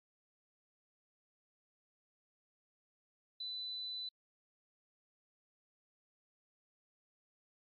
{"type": "tone", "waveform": "sine", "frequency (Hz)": 3996, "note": "B7", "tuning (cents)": 20, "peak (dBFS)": -40, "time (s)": [3.4, 4.09], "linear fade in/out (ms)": 5, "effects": ["AAC 32 kbps"]}